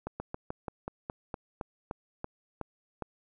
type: slowing click train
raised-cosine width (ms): 1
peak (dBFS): -21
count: 13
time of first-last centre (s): 0.07-3.023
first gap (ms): 130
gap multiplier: 1.11
effects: none